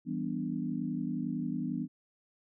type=chord; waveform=sine; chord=E minor seventh; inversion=none; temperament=equal; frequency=164.81 / 196 / 246.9 / 293.7 Hz; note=E3 / G3 / B3 / D4; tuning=0 / 0 / 0 / 0 cents; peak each=-38 / -38 / -35 / -38 dBFS; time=0.05-1.88 s; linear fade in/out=50 ms; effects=none